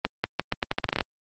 accelerating click train, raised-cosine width 0.3 ms, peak -6 dBFS, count 13, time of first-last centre 0.05-1.008 s, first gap 190 ms, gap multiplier 0.82, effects high-pass 100 Hz 12 dB/octave + Opus 32 kbps

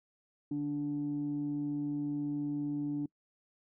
sine tone pair together, 146.83 / 291 Hz, D3 / D4, 0 / -16 cents, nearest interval octave, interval 1184 cents, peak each -39 / -31 dBFS, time 0.51-3.06 s, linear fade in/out 5 ms, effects noise-tail reverb RT60 0.1 s tail -25 dB re dry + tanh soft clip ceiling -27 dBFS

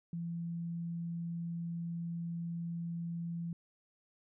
sine tone, 169.2 Hz, E3, 45 cents sharp, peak -36 dBFS, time 0.13-3.53 s, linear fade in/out 2 ms, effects none

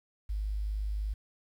sine tone, 51.6 Hz, G#1, 10 cents flat, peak -30 dBFS, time 0.29-1.14 s, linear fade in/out 10 ms, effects 10-bit

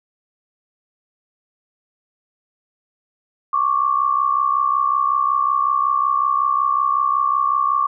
sine tone pair together, 1100 / 1165.4 Hz, C#6 / D6, -14 / -14 cents, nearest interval minor second, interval 100 cents, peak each -18 dBFS, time 3.53-7.87 s, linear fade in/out 5 ms, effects none

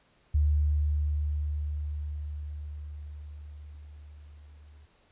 sine tone with level ramp, 74.3 Hz, D2, 21 cents sharp, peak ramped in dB -20 to -50 dBFS, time 0.34-4.86 s, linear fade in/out 10 ms, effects pink hiss -65 dBFS RMS until 5.11 s + resampled to 8000 Hz

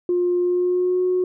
sine tone with pitch glide, 354.8 to 365.2 Hz, F4 to F#4, +27 to -23 cents, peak -16 dBFS, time 0.09-1.24 s, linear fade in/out 2 ms, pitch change +50 cents, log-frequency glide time 0.4-1.02 s, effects tanh soft clip ceiling -12 dBFS

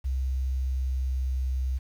sine tone with pitch glide, 65.41 to 64.85 Hz, C2 to C2, 0 to -15 cents, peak -24 dBFS, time 0.04-1.79 s, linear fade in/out 20 ms, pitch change -15 cents, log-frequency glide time 0.25-1.28 s, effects tanh soft clip ceiling -20 dBFS + 9-bit

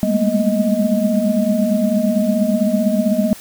sine tone cluster, 198.9 / 207.7 / 223.2 / 239 / 626 Hz, G3 / G#3 / A3 / A#3 / D#5, +25 / 0 / +25 / +43 / +10 cents, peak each -20 dBFS, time 0.03-3.33 s, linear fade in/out 0 ms, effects white hiss -38 dBFS RMS until 3.4 s

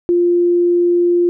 sine tone, 349.2 Hz, F4, in tune, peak -10 dBFS, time 0.09-1.29 s, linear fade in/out 0 ms, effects none

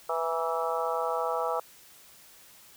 harmonic tone with a mistuned harmonic, 164.81 Hz, E3, in tune, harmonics 3 / 4 / 5 / 6 / 7 / 8, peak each -32 / -33 / -34 / -36 / -35 / -35 dBFS, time 0.09-1.6 s, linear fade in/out 5 ms, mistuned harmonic 6, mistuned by -46 cents, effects white hiss -54 dBFS RMS until 2.76 s

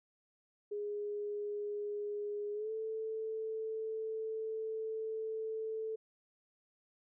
sine tone with pitch glide, 413.7 to 440.8 Hz, G#4 to A4, -7 to +3 cents, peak -36 dBFS, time 0.71-5.96 s, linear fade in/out 10 ms, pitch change +110 cents, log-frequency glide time 2.53-2.71 s, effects none

